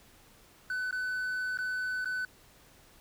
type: tone with dropouts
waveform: triangle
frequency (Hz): 1504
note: F#6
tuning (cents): +28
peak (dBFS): -29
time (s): 0.7-2.25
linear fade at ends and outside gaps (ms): 2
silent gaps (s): 0.91-0.926 / 1.574-1.587 / 2.046-2.056
effects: pink hiss -59 dBFS RMS until 3 s